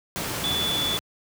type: tone in noise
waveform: sine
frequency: 3455 Hz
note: A7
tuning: 32 cents flat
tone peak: -24 dBFS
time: 0.44-0.97 s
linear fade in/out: 0 ms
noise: pink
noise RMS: -29 dBFS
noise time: 0.16-0.99 s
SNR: +2 dB
effects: high-pass 80 Hz 12 dB/octave